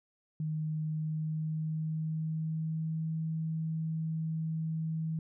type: tone with pitch glide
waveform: sine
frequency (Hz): 155.56 to 160.12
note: D#3 to D#3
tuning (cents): 0 to +50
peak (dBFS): -31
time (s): 0.4-5.19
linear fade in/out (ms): 2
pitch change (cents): +50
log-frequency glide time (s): 0.86-3.1
effects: none